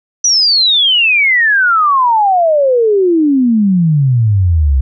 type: exponential sweep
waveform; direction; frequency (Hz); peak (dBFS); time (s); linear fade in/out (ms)
sine; down; 5980 to 63.8; -7; 0.24-4.81; 5
effects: none